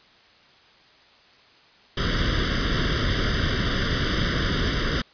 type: noise with comb filter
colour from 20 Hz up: pink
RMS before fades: -23 dBFS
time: 1.97-5.02 s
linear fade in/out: 5 ms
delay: 0.6 ms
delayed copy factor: +1
effects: white hiss -54 dBFS RMS until 5.13 s + resampled to 11025 Hz